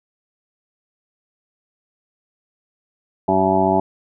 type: harmonic tone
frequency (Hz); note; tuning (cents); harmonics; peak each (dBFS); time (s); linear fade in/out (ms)
95.2; F#2; +50; 1 / 2 / 3 / 4 / 6 / 7 / 8 / 9 / 10; -30 / -22 / -23 / -21 / -28 / -19 / -30 / -19 / -30; 3.28-3.8; 5
effects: none